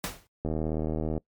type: noise with exponential decay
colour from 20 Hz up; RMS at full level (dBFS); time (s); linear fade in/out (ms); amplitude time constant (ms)
pink; -28; 0.04-0.27; 0; 49
type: click train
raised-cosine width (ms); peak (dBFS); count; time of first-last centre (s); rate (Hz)
2; -17; 58; 0.45-1.178; 78.3
effects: noise-tail reverb RT60 0.1 s tail -23 dB re dry + MP3 96 kbps